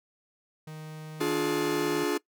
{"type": "tone", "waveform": "45% pulse", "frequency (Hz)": 155.5, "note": "D#3", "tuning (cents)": -1, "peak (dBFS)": -39, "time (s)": [0.67, 2.04], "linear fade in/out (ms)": 5}
{"type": "chord", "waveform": "45% pulse", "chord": "D diminished", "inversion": "none", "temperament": "just", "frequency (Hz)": [293.7, 352.4, 422.9], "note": ["D4", "F4", "Ab4"], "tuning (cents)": [0, 16, 31], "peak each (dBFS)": -30, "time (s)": [1.2, 2.18], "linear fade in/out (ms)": 10}
{"effects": ["noise-tail reverb RT60 0.1 s tail -21 dB re dry"]}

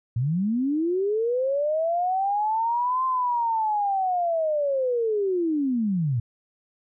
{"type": "linear two-way sweep", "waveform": "sine", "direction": "up then down", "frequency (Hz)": [110, 1046.5, 110], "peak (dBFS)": -21, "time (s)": [0.16, 6.2], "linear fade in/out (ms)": 5, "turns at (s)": 3.05, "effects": []}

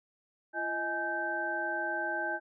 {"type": "tone cluster", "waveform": "sine", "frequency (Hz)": [341, 628, 836, 1556], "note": ["F4", "D#5", "G#5", "G6"], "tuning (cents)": [-41, 16, 11, -13], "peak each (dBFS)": [-40, -38, -37, -33], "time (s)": [0.53, 2.4], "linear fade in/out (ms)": 50, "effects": []}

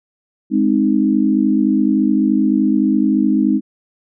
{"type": "chord", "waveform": "sine", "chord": "Ab major", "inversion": "none", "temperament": "equal", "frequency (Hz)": [207.7, 261.6, 311.1], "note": ["Ab3", "C4", "Eb4"], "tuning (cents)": [0, 0, 0], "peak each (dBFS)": -16, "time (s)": [0.5, 3.61], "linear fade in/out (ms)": 50, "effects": []}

